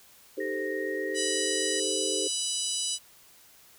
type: chord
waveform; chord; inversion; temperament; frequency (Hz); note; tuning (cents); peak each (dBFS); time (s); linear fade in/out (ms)
sine; A half-diminished seventh; second; equal; 311.1 / 392 / 440 / 523.3; Eb4 / G4 / A4 / C5; 0 / 0 / 0 / 0; -37 / -33 / -36 / -36; 0.37-2.28; 10
type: tone with pitch glide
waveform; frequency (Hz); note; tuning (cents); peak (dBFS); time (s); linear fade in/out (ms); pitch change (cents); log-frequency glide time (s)
sine; 1861 to 1880.5; A#6 to A#6; -3 to +15; -35; 0.4-1.8; 5; +18; 0.63-1.25
type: harmonic tone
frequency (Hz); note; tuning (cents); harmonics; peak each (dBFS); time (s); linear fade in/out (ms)
987.8; B5; 0; 3 / 4 / 5 / 6 / 7 / 8 / 9 / 10; -35 / -36 / -37 / -36 / -41 / -35 / -37 / -38; 1.14-2.99; 50
effects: white hiss -56 dBFS RMS until 3.78 s